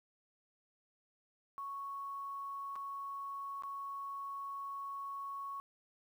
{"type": "tone with dropouts", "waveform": "sine", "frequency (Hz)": 1108.7, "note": "C#6", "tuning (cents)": 0, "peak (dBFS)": -40, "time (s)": [1.58, 5.6], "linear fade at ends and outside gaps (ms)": 0, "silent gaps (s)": [[2.756, 2.761], [3.623, 3.635]], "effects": ["11-bit"]}